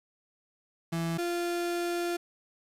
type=tone pair in turn; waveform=35% pulse; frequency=166.3 / 346.9 Hz; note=E3 / F4; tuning=+16 / -12 cents; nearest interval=octave + minor second; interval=1272 cents; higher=second; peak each=-27 dBFS; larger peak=neither; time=0.92-1.18 / 1.18-2.17 s; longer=second; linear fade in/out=10 ms; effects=resampled to 32000 Hz + 9-bit